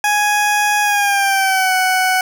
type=tone with pitch glide; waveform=20% pulse; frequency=832 to 745.5 Hz; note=G#5 to F#5; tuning=+3 to +13 cents; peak=-8 dBFS; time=0.04-2.21 s; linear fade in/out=2 ms; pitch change=-190 cents; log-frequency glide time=0.82-1.74 s; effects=none